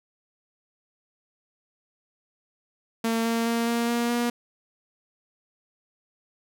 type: tone with pitch steps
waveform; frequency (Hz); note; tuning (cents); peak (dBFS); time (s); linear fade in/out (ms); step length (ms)
sawtooth; 227.6 / 229.8 / 232.1 / 234.4 / 236.7 / 239.1; A#3 / A#3 / A#3 / A#3 / A#3 / A#3; -41 / -25 / -7 / +10 / +27 / +44; -19; 3.04-4.3; 5; 210
effects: none